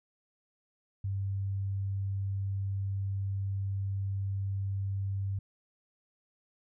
sine tone, 98 Hz, G2, in tune, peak -30 dBFS, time 1.04-5.39 s, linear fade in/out 5 ms, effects none

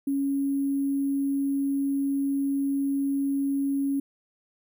sine tone with sample-and-hold, 277.2 Hz, C#4, in tune, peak -23 dBFS, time 0.07-4 s, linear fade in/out 5 ms, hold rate 11025 Hz, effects none

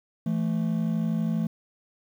triangle tone pair together, 167.69 / 220 Hz, E3 / A3, +30 / 0 cents, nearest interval perfect fourth, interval 470 cents, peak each -24 dBFS, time 0.26-1.47 s, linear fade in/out 5 ms, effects tanh soft clip ceiling -14 dBFS + 9-bit

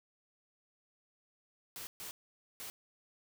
white noise bursts at uneven times, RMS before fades -45 dBFS, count 3, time 1.76-1.87 / 2-2.11 / 2.6-2.7 s, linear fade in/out 0 ms, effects none

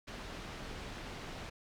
pink low-pass noise, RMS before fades -45 dBFS, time 0.07-1.5 s, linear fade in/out 10 ms, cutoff 4500 Hz, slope 12 dB/octave, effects none

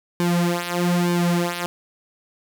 sawtooth tone with flanger, 174.61 Hz, F3, in tune, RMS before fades -21 dBFS, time 0.2-1.66 s, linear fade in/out 0 ms, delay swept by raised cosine 1.5 to 5.6 ms, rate 1.1 Hz, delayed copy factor -0.9, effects none

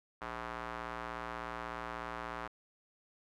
square tone with band-pass filter, 58.27 Hz, A#1, in tune, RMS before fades -42 dBFS, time 0.21-2.48 s, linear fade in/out 10 ms, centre 1200 Hz, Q 1.6, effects none

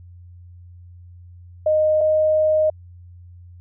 sine tone pair in turn, 618 / 620.3 Hz, D#5 / D#5, -12 / -5 cents, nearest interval unison, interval 7 cents, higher second, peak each -14 dBFS, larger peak neither, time 1.66-2.01 / 2.01-2.7 s, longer second, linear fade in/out 5 ms, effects added 88 Hz sine -40 dBFS peak until 3.6 s

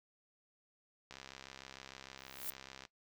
click train, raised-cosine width 0.2 ms, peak -31 dBFS, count 117, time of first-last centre 1.11-2.852 s, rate 66.6 Hz
violet noise with exponential growth, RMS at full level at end -38 dBFS, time 2.18-2.5 s, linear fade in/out 1 ms, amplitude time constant 68 ms
effects noise-tail reverb RT60 0.1 s tail -18 dB re dry

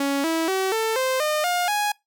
sawtooth tone with pitch steps, 278.8 / 325.9 / 380.9 / 445.1 / 520.3 / 608.1 / 710.7 / 830.6 Hz, C#4 / E4 / G4 / A4 / C5 / D#5 / F5 / G#5, +10 / -20 / -50 / +20 / -10 / -40 / +30 / 0 cents, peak -17 dBFS, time 0-1.92 s, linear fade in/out 5 ms, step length 240 ms, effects noise-tail reverb RT60 0.2 s tail -24 dB re dry

